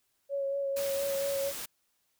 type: tone with vibrato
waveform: sine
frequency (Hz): 554.4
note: C#5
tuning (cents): 0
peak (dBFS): -29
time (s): 0.29-1.53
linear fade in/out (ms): 50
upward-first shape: sine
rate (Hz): 4.3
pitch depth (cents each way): 18
type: noise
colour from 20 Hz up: white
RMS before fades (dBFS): -39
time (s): 0.76-1.66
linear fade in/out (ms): 10
effects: white hiss -75 dBFS RMS until 2.19 s